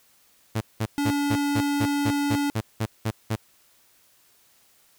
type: tone bursts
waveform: sawtooth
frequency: 110 Hz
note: A2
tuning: in tune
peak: -19 dBFS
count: 12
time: 0.55-3.36 s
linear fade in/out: 10 ms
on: 60 ms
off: 190 ms
type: tone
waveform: square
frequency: 286.3 Hz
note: D4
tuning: 44 cents flat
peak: -23 dBFS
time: 0.98-2.5 s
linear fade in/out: 0 ms
effects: white hiss -60 dBFS RMS until 4.98 s